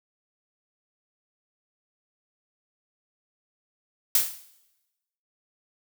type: noise with exponential decay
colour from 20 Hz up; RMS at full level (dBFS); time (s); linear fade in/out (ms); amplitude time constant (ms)
blue; -17; 4.15-4.44; 2; 61
effects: noise-tail reverb RT60 1.0 s tail -17 dB re dry